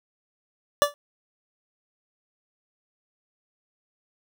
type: tone with exponential decay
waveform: 25% pulse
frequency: 580 Hz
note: D5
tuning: 22 cents flat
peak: -8 dBFS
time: 0.82-0.94 s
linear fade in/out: 0 ms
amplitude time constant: 25 ms
effects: none